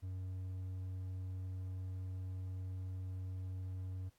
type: tone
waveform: triangle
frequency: 93 Hz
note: F#2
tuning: 9 cents sharp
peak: -38 dBFS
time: 0.02-4.1 s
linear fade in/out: 20 ms
effects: pink hiss -75 dBFS RMS until 4.18 s + AAC 64 kbps